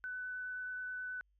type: tone with vibrato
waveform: sine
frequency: 1500 Hz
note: F#6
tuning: 23 cents sharp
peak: -39 dBFS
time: 0.04-1.21 s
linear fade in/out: 0 ms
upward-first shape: triangle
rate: 9.4 Hz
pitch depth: 9 cents each way
effects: added 50 Hz sine -70 dBFS peak until 1.39 s